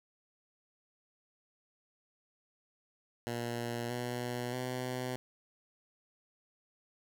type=tone with pitch steps; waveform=10% pulse; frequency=118.7 / 122.53 / 126.49 Hz; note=A#2 / B2 / B2; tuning=+32 / -13 / +42 cents; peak=-27 dBFS; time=3.27-5.16 s; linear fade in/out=0 ms; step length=630 ms; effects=none